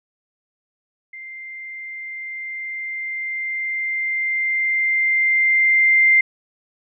sine tone with level ramp, 2093 Hz, C7, in tune, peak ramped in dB -33 to -10 dBFS, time 1.13-6.21 s, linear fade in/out 5 ms, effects none

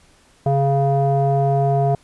square tone with low-pass filter, 138.59 Hz, C#3, in tune, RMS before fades -17 dBFS, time 0.46-1.95 s, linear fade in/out 2 ms, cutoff 640 Hz, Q 6.6, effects pink hiss -54 dBFS RMS until 2.03 s + resampled to 24000 Hz

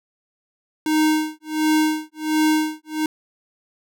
square tone with tremolo, 310 Hz, D#4, 6 cents flat, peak -15 dBFS, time 0.86-3.06 s, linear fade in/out 2 ms, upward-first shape sine, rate 1.4 Hz, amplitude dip 100%, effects none

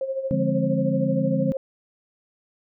sine tone with tremolo, 534 Hz, C5, 35 cents sharp, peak -22 dBFS, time 0.01-1.57 s, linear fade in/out 2 ms, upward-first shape sine, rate 13 Hz, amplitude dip 65%
sine chord, D half-diminished seventh, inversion none, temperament equal, 146.83 / 174.61 / 207.7 / 261.6 Hz, D3 / F3 / Ab3 / C4, 0 / 0 / 0 / 0 cents, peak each -26 dBFS, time 0.31-1.52 s, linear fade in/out 0 ms
effects none

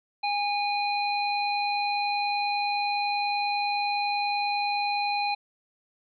harmonic tone, 819 Hz, G#5, 24 cents flat, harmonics 1 / 3 / 5, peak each -26 / -31 / -33 dBFS, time 0.23-5.35 s, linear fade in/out 10 ms, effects none

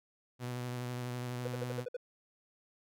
sawtooth tone with vibrato, 123.47 Hz, B2, in tune, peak -33 dBFS, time 0.39-1.86 s, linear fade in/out 50 ms, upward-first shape sine, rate 12 Hz, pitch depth 22 cents each way
triangle tone bursts, 493.9 Hz, B4, in tune, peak -33 dBFS, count 7, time 1.45-1.967 s, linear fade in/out 5 ms, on 25 ms, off 57 ms
effects none

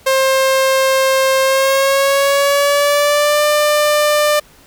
sawtooth tone with pitch glide, 531 to 596 Hz, C5 to D5, +25 to +25 cents, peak -7 dBFS, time 0.06-4.4 s, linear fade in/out 10 ms, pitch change +200 cents, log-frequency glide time 1.42-3.44 s, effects pink hiss -46 dBFS RMS until 4.66 s

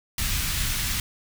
pink band-stop noise, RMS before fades -26 dBFS, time 0.18-1 s, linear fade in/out 2 ms, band 130 to 1900 Hz, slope 12 dB/octave, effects none

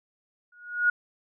sine tone with exponential growth, 1446 Hz, F#6, 40 cents flat, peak -16 dBFS, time 0.52-0.9 s, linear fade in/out 5 ms, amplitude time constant 82 ms, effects none

